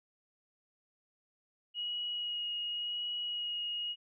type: tone with vibrato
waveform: sine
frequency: 2894 Hz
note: F#7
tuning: 39 cents flat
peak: -34 dBFS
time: 1.74-3.96 s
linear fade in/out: 50 ms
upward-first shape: sine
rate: 0.9 Hz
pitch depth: 11 cents each way
effects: none